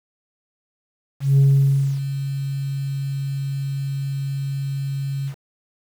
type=tone with ADSR envelope; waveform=sine; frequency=137.8 Hz; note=C#3; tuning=10 cents flat; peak=-8 dBFS; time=1.2-5.35 s; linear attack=180 ms; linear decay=610 ms; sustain=-14 dB; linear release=77 ms; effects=tanh soft clip ceiling -9 dBFS + 7-bit

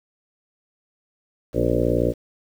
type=harmonic tone with a mistuned harmonic; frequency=59.3 Hz; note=A#1; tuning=30 cents sharp; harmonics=1 / 2 / 3 / 4 / 5 / 6 / 7 / 8 / 9 / 10; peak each=-27 / -26 / -30 / -30 / -26 / -26 / -29 / -25 / -25 / -29 dBFS; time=1.53-2.14 s; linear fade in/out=50 ms; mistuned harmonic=4; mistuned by=+44 cents; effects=8-bit

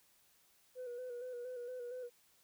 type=tone with vibrato; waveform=sine; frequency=493.9 Hz; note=B4; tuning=in tune; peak=-40 dBFS; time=0.75-2.1 s; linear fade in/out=50 ms; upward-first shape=square; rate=4.3 Hz; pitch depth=39 cents each way; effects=tanh soft clip ceiling -40 dBFS + white hiss -70 dBFS RMS until 2.43 s

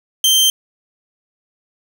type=tone; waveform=sawtooth; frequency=3136 Hz; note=G7; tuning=in tune; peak=-7 dBFS; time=0.24-0.5 s; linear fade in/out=2 ms; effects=none

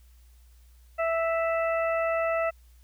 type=harmonic tone; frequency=659.3 Hz; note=E5; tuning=in tune; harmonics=1 / 2 / 3 / 4; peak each=-25 / -31 / -35 / -37 dBFS; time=0.98-2.51 s; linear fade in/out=20 ms; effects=added 60 Hz sine -52 dBFS peak until 2.83 s + white hiss -66 dBFS RMS until 2.83 s

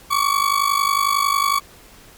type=ring-modulated tone; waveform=40% pulse; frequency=1131 Hz; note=C#6; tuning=34 cents sharp; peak=-12 dBFS; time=0.1-1.6 s; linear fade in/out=20 ms; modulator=25.5 Hz; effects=pink hiss -46 dBFS RMS until 2.17 s + MP3 96 kbps

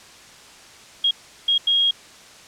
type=tone bursts at uneven times; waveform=sine; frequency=3271 Hz; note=G#7; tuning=27 cents flat; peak=-15 dBFS; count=3; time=1.04-1.11 / 1.48-1.58 / 1.67-1.91 s; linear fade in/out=5 ms; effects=white hiss -45 dBFS RMS until 2.47 s + low-pass 7000 Hz 12 dB/octave

